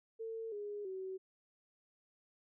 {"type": "tone with pitch steps", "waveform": "sine", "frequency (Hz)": [449.9, 412.6, 378.3], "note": ["A4", "G#4", "F#4"], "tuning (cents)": [39, -11, 38], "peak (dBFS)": -40, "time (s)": [0.19, 1.18], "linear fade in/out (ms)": 20, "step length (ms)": 330, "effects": []}